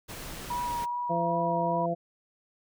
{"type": "noise", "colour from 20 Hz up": "pink", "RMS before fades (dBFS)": -40, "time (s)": [0.08, 0.86], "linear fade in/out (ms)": 20}
{"type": "tone with vibrato", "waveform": "sine", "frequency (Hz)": 963, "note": "B5", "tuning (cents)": -44, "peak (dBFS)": -29, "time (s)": [0.5, 1.86], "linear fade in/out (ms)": 5, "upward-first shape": "sine", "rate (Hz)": 2.5, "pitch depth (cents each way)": 18}
{"type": "harmonic tone", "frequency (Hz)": 170.2, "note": "F3", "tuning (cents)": -44, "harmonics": [1, 2, 3, 4], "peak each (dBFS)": [-32, -36, -33, -29], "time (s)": [1.09, 1.95], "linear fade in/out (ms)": 20}
{"effects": []}